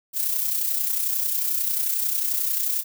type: noise with amplitude modulation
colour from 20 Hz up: violet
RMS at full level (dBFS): -22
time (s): 0.13-2.84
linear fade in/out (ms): 50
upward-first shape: sine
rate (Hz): 31.2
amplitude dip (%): 50
effects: none